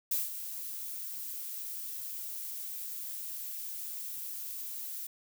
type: noise with ADSR envelope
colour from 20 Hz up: violet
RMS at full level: -29 dBFS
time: 0.11-5.07 s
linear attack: 7 ms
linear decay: 170 ms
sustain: -11 dB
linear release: 6 ms
effects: none